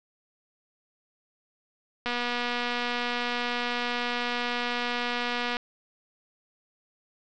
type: click train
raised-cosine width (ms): 0.3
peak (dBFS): -14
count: 850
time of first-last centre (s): 2.06-5.568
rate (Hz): 242
effects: resampled to 16000 Hz + 7-bit